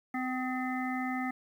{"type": "harmonic tone with a mistuned harmonic", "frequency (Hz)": 256.2, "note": "C4", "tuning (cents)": -36, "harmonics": [1, 3, 5, 7, 8], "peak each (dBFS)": [-33, -37, -41, -43, -40], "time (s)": [0.14, 1.31], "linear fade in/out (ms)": 5, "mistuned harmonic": 5, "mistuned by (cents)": -24, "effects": ["10-bit"]}